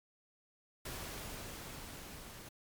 pink noise with level ramp, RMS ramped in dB -43 to -51 dBFS, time 0.85-2.49 s, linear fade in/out 5 ms, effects MP3 96 kbps

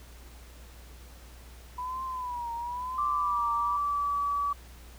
sine tone with vibrato, 987.8 Hz, B5, in tune, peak -32 dBFS, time 1.78-3.77 s, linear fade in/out 5 ms, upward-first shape triangle, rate 1 Hz, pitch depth 110 cents each way
sine tone with pitch glide, 1170 to 1145.9 Hz, D6 to D6, -7 to -43 cents, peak -26 dBFS, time 2.98-4.53 s, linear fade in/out 5 ms, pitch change -36 cents, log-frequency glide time 3.52-4.19 s
effects added 60 Hz sine -47 dBFS peak until 4.98 s + pink hiss -54 dBFS RMS until 4.98 s

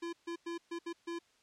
square tone bursts at uneven times, 339.5 Hz, F4, 49 cents flat, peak -38 dBFS, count 6, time 0.02-0.13 / 0.27-0.36 / 0.46-0.58 / 0.71-0.79 / 0.86-0.93 / 1.07-1.19 s, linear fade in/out 10 ms, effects white hiss -69 dBFS RMS until 1.42 s + low-pass 6000 Hz 12 dB/octave

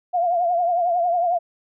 sine tone with vibrato, 698.5 Hz, F5, in tune, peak -17 dBFS, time 0.13-1.39 s, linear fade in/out 20 ms, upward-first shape triangle, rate 11 Hz, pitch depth 84 cents each way, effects none

